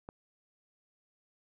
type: click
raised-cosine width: 1 ms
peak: -29 dBFS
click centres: 0.089 s
effects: none